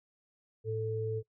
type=tone pair together; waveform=sine; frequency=110 / 440.7 Hz; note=A2 / A4; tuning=0 / +3 cents; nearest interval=2 octaves; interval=2403 cents; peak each=-35 / -33 dBFS; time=0.64-1.23 s; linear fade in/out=50 ms; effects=noise-tail reverb RT60 0.1 s tail -23 dB re dry